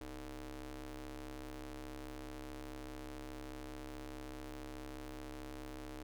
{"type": "ring-modulated tone", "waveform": "sawtooth", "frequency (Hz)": 138.59, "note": "C#3", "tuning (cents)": 0, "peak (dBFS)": -38, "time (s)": [0.01, 6.03], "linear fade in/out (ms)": 2, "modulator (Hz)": 171, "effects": []}